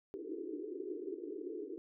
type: band-pass noise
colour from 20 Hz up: white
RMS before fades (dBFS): -43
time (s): 0.14-1.78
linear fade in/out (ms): 0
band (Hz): 290 to 440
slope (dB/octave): 96
effects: none